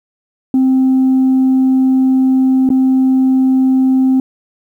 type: tone with dropouts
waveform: sine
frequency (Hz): 261.6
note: C4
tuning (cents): 0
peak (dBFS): -6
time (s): 0.54-4.2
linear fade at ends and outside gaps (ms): 2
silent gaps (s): 2.691-2.702
effects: tanh soft clip ceiling -6 dBFS + 8-bit